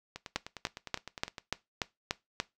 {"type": "two click trains", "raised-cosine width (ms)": 0.2, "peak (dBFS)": [-12, -23], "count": [8, 13], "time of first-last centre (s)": [[0.36, 2.401], [0.16, 1.382]], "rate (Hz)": [3.43, 9.82], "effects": ["noise-tail reverb RT60 0.2 s tail -19 dB re dry"]}